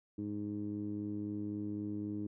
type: tone with low-pass filter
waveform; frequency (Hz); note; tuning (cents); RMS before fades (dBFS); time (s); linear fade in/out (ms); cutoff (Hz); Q
15% pulse; 103.83; G#2; 0; -39; 0.18-2.27; 5; 300; 3.4
effects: none